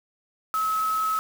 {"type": "tone in noise", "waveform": "sine", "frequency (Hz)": 1290, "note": "E6", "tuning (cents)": -38, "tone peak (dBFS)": -22, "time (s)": [0.54, 1.19], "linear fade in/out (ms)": 0, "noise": "white", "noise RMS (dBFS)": -39, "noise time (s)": [0.54, 1.19], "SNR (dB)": 14, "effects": []}